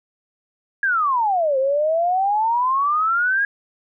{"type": "exponential two-way sweep", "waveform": "sine", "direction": "down then up", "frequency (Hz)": [1661.2, 520, 1661.2], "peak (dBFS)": -16, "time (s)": [0.83, 3.45], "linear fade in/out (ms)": 2, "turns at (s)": 1.58, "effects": []}